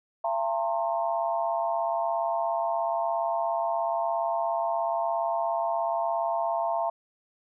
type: tone cluster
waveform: sine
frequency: 677 / 818 / 915 / 1062 Hz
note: E5 / G#5 / A#5 / C6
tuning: +46 / -26 / -32 / +25 cents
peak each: -27 / -35 / -30 / -35 dBFS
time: 0.24-6.9 s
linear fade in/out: 5 ms
effects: none